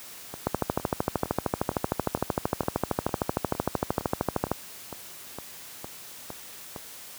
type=two click trains; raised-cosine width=1 ms; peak=-9 / -21 dBFS; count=54 / 15; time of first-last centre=0.47-4.516 / 0.34-6.762 s; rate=13.1 / 2.18 Hz; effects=white hiss -44 dBFS RMS until 7.18 s + high-pass 60 Hz 12 dB/octave